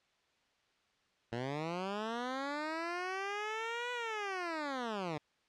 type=linear two-way sweep; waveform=10% pulse; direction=up then down; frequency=113.2 to 493.9 to 144.2 Hz; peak=-28 dBFS; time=1.32-5.18 s; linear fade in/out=5 ms; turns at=3.92 s; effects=white hiss -73 dBFS RMS until 5.48 s + low-pass 4000 Hz 12 dB/octave